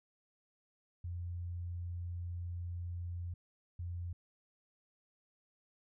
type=tone bursts at uneven times; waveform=sine; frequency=87.31 Hz; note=F2; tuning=in tune; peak=-38 dBFS; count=2; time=1.04-3.34 / 3.79-4.13 s; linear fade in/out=5 ms; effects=none